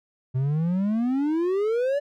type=exponential sweep; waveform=triangle; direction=up; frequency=125.9 to 587.3 Hz; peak=-19 dBFS; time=0.34-2 s; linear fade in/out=20 ms; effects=none